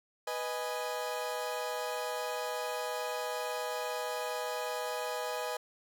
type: chord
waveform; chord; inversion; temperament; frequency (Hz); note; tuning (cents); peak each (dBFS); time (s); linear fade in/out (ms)
30% pulse; G# minor; first; equal; 493.9 / 622.3 / 830.6; B4 / D#5 / G#5; 0 / 0 / 0; -35 / -36 / -37; 0.27-5.57; 5
effects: none